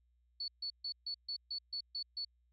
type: tone bursts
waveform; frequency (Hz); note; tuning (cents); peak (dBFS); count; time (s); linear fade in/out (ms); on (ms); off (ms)
sine; 4435; C#8; 0; -37; 9; 0.4-2.249; 5; 81; 140
effects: added 60 Hz sine -70 dBFS peak until 2.52 s